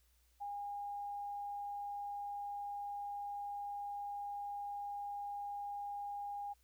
sine tone, 813 Hz, G#5, 37 cents flat, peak -40 dBFS, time 0.4-6.54 s, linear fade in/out 20 ms, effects added 60 Hz sine -70 dBFS peak until 6.63 s + white hiss -75 dBFS RMS until 6.63 s

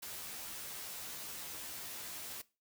white noise with comb filter, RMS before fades -45 dBFS, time 0.02-2.42 s, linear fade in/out 10 ms, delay 13 ms, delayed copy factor +0.8, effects noise-tail reverb RT60 0.3 s tail -20 dB re dry

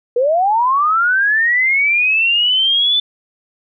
sine linear sweep, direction up, 466.2 to 3520 Hz, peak -11 dBFS, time 0.16-3 s, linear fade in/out 5 ms, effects none

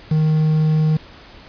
triangle tone with quantisation, 155.7 Hz, D#3, 2 cents sharp, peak -11 dBFS, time 0.11-0.97 s, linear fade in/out 5 ms, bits 6, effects pink hiss -42 dBFS RMS until 1.48 s + resampled to 11025 Hz

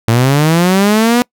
sawtooth linear sweep, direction up, 110.4 to 246.9 Hz, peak -4 dBFS, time 0.08-1.22 s, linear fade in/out 0 ms, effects noise-tail reverb RT60 0.1 s tail -26 dB re dry

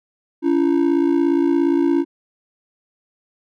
triangle ring-modulated tone, 311.1 Hz, D#4, in tune, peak -9 dBFS, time 0.42-2.05 s, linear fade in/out 50 ms, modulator 28.6 Hz, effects none

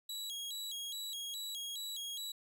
sawtooth tone with vibrato, 3587 Hz, A7, 33 cents sharp, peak -37 dBFS, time 0.09-2.32 s, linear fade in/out 5 ms, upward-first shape square, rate 2.4 Hz, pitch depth 150 cents each way, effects none

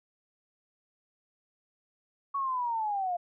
sine linear sweep, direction down, 1126 to 690 Hz, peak -28 dBFS, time 2.34-3.17 s, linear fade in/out 10 ms, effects none

